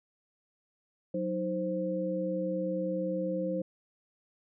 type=tone cluster; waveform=sine; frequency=183.8 / 313.9 / 523 Hz; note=F#3 / D#4 / C5; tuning=-11 / +15 / -1 cents; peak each=-34 / -36 / -32 dBFS; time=1.14-3.62 s; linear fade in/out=5 ms; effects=none